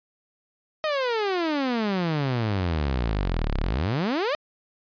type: exponential two-way sweep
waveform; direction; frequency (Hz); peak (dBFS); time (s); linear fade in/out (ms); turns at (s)
sawtooth; down then up; 634 to 32.4 to 634; -19; 0.84-4.35; 0; 3.58
effects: resampled to 11025 Hz